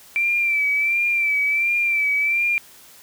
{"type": "tone with vibrato", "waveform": "sine", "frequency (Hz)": 2339, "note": "D7", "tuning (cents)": -8, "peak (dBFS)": -17, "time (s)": [0.16, 2.58], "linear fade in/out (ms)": 0, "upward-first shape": "sine", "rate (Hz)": 1.4, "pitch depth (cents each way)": 48, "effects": ["white hiss -47 dBFS RMS until 3.02 s"]}